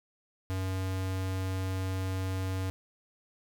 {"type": "tone", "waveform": "square", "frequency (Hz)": 94.3, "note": "F#2", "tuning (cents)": 33, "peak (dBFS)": -31, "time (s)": [0.5, 2.7], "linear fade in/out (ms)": 0, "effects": []}